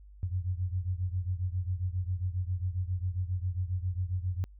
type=beating tone pair; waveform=sine; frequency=89 / 96.4 Hz; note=F2 / G2; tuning=+33 / -28 cents; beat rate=7.4 Hz; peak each=-31 / -34 dBFS; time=0.23-4.44 s; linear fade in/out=0 ms; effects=added 50 Hz sine -49 dBFS peak until 4.59 s